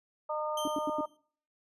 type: harmonic tone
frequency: 304.6 Hz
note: D#4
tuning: 37 cents flat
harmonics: 2 / 3 / 4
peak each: -34 / -36 / -37 dBFS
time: 0.29-1.06 s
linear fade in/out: 10 ms
type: tone with exponential decay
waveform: sawtooth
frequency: 3136 Hz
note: G7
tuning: in tune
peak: -32 dBFS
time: 0.57-1.17 s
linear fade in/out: 5 ms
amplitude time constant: 130 ms
type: tone bursts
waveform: sine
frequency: 293.7 Hz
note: D4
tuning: in tune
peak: -30 dBFS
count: 4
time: 0.65-1.009 s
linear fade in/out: 2 ms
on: 26 ms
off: 85 ms
effects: noise-tail reverb RT60 0.5 s tail -22 dB re dry + resampled to 32000 Hz